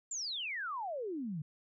sine exponential sweep, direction down, 7490 to 142.4 Hz, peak -36 dBFS, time 0.11-1.42 s, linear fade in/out 5 ms, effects none

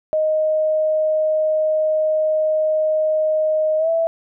sine tone with pitch glide, 622.3 to 659.3 Hz, D#5 to E5, 0 to 0 cents, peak -15 dBFS, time 0.13-4.07 s, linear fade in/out 0 ms, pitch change +100 cents, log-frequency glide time 3.78-3.89 s, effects none

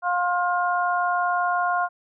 harmonic tone, 354.5 Hz, F4, 26 cents sharp, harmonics 2 / 3 / 4, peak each -23 / -25 / -26 dBFS, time 0.02-1.89 s, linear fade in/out 50 ms, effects none

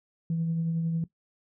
sine tone with tremolo, 164.81 Hz, E3, in tune, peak -23 dBFS, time 0.3-1.04 s, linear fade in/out 2 ms, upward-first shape triangle, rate 11 Hz, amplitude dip 35%, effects noise-tail reverb RT60 0.1 s tail -17 dB re dry + tanh soft clip ceiling -21 dBFS

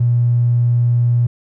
triangle tone, 120 Hz, B2, 49 cents flat, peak -7 dBFS, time 0-1.27 s, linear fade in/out 10 ms, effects tanh soft clip ceiling -9 dBFS

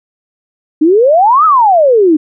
sine exponential two-way sweep, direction up then down, 293.7 to 1318.5 to 293.7 Hz, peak -4 dBFS, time 0.81-2.17 s, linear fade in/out 10 ms, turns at 1.45 s, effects none

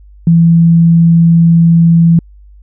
sine tone, 167.1 Hz, E3, 24 cents sharp, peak -3 dBFS, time 0.27-2.19 s, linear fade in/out 2 ms, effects added 50 Hz sine -35 dBFS peak until 2.62 s

